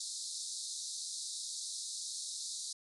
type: band-pass noise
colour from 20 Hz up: pink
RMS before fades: -42 dBFS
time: 0-2.73 s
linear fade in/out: 5 ms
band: 3800 to 10000 Hz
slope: 96 dB/octave
effects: none